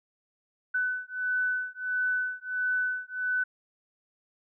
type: beating tone pair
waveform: sine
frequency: 1500 / 1501.5 Hz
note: F#6 / F#6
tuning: +23 / +25 cents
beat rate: 1.5 Hz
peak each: -30 dBFS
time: 0.74-3.44 s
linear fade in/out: 10 ms
effects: none